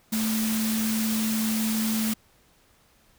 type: tone in noise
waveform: sine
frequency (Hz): 220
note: A3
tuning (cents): 0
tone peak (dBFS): -24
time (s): 0.12-2.14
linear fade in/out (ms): 10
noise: white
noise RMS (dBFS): -31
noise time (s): 0.12-2.14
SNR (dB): +4
effects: pink hiss -61 dBFS RMS until 3.18 s